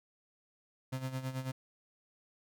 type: tone with tremolo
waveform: 35% pulse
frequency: 130.81 Hz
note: C3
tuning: in tune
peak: -32 dBFS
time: 0.92-1.52 s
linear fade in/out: 10 ms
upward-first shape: sine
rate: 9.2 Hz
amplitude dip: 70%
effects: none